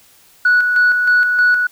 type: tone with tremolo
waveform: sine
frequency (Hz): 1471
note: F#6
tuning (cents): -11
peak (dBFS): -7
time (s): 0.45-1.67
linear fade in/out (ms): 5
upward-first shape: square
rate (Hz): 3.2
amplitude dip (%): 45
effects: tanh soft clip ceiling -6 dBFS + white hiss -49 dBFS RMS until 1.71 s